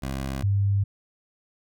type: tone pair in turn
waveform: 15% pulse / sine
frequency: 67 / 99.61 Hz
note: C2 / G2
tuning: +42 / +28 cents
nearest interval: perfect fifth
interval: 686 cents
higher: second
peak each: -22 / -19 dBFS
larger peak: second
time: 0.02-0.43 / 0.43-0.84 s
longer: neither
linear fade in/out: 10 ms
effects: none